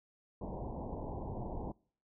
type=low-pass noise; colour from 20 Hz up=pink; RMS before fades=-41 dBFS; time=0.41-1.72 s; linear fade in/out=5 ms; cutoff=980 Hz; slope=96 dB/octave; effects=noise-tail reverb RT60 0.5 s tail -25 dB re dry